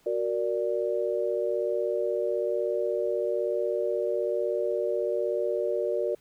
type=chord; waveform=sine; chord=Gb augmented; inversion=none; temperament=equal; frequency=370 / 466.2 / 587.3 Hz; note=Gb4 / Bb4 / D5; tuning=0 / 0 / 0 cents; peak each=-30 / -29 / -29 dBFS; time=0.06-6.15 s; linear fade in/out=5 ms; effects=pink hiss -63 dBFS RMS until 6.2 s